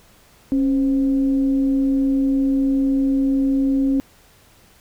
sine tone with frequency modulation, 272.3 Hz, C#4, 31 cents flat, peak -15 dBFS, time 0.52-4 s, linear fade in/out 0 ms, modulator 244 Hz, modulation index 0.26, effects pink hiss -52 dBFS RMS until 4.8 s

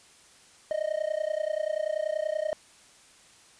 triangle tone with amplitude modulation, 619 Hz, D#5, 9 cents flat, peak -21 dBFS, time 0.71-2.53 s, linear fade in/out 0 ms, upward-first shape sine, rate 30.4 Hz, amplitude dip 95%, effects white hiss -56 dBFS RMS until 3.59 s + resampled to 22050 Hz

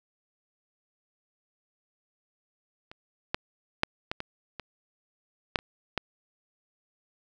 clicks, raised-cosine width 0.3 ms, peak -28 / -10 / -6 / -14 / -18 / -21 / -6 / -24 / -11 dBFS, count 9, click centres 2.915 / 3.345 / 3.834 / 4.115 / 4.204 / 4.597 / 5.558 / 5.589 / 5.977 s, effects none

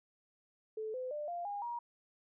sine tone with pitch steps, 435.9 / 509.5 / 595.5 / 696 / 813.4 / 950.7 Hz, A4 / C5 / D5 / F5 / G#5 / A#5, -16 / -46 / +24 / -6 / -36 / +34 cents, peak -37 dBFS, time 0.77-1.79 s, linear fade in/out 5 ms, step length 170 ms, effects none

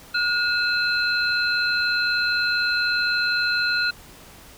sine tone cluster, 1439 / 2614 / 4112 Hz, F#6 / E7 / C8, -49 / -15 / -31 cents, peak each -21 / -29 / -25 dBFS, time 0.14-3.91 s, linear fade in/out 10 ms, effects pink hiss -46 dBFS RMS until 4.57 s

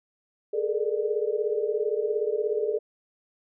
sine tone cluster, 415 / 432.1 / 468.2 / 596 Hz, G#4 / A4 / A#4 / D5, -1 / -31 / +8 / +25 cents, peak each -29 / -27 / -31 / -34 dBFS, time 0.53-2.79 s, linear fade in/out 10 ms, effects none

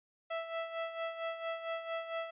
sawtooth tone with tremolo, 659.3 Hz, E5, in tune, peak -30 dBFS, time 0.3-2.31 s, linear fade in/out 10 ms, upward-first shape sine, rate 4.4 Hz, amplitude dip 65%, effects resampled to 8000 Hz

